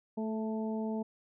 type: harmonic tone with a mistuned harmonic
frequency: 220 Hz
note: A3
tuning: in tune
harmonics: 1 / 2 / 3 / 4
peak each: -33 / -39 / -43 / -45 dBFS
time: 0.17-1.03 s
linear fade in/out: 10 ms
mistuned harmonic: 2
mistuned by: -17 cents
effects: none